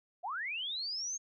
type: linear sweep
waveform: sine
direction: up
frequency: 637 to 6530 Hz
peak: -35 dBFS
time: 0.23-1.18 s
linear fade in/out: 20 ms
effects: none